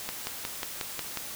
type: click train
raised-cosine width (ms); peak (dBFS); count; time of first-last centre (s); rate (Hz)
0.2; -14; 7; 0.09-1.173; 5.54
effects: white hiss -39 dBFS RMS until 1.35 s